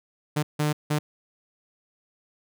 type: tone bursts at uneven times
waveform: sawtooth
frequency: 150 Hz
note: D3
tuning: 37 cents sharp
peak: -18 dBFS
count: 3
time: 0.36-0.43 / 0.59-0.73 / 0.9-0.99 s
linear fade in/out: 10 ms
effects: none